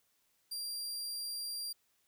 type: tone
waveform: sawtooth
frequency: 4755 Hz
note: D8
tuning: 21 cents sharp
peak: -35 dBFS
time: 0.51-1.73 s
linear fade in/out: 10 ms
effects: white hiss -75 dBFS RMS until 2.07 s